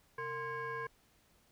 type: tone with frequency modulation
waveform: sine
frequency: 1046.5 Hz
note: C6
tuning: in tune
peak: -36 dBFS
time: 0.18-0.87 s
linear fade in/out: 5 ms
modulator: 589 Hz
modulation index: 1.3
effects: tanh soft clip ceiling -33 dBFS + pink hiss -69 dBFS RMS until 1.51 s